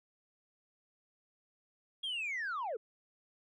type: linear sweep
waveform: sine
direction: down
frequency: 3322 to 397.6 Hz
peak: -33 dBFS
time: 2.03-2.77 s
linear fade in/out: 10 ms
effects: tanh soft clip ceiling -33 dBFS